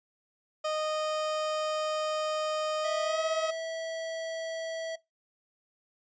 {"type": "tone with pitch glide", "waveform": "30% pulse", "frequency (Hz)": [618, 635.7], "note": ["D#5", "D#5"], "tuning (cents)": [-12, 37], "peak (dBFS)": -26, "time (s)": [0.64, 3.51], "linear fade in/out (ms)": 10, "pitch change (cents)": 49, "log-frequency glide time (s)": [3.04, 3.19]}
{"type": "tone", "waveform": "square", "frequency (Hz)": 652, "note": "E5", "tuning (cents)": -19, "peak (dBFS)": -34, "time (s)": [2.84, 4.96], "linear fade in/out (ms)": 10}
{"effects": ["noise-tail reverb RT60 0.2 s tail -21 dB re dry", "resampled to 16000 Hz"]}